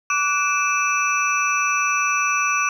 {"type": "tone cluster", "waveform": "sine", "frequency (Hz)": [1155, 1480, 2370, 2620, 5900], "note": ["D6", "F#6", "D7", "E7", "F#8"], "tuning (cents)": [-29, 0, 15, -11, -6], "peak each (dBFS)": [-21, -26, -28, -23, -27], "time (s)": [0.1, 2.69], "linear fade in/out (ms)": 2, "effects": ["8-bit"]}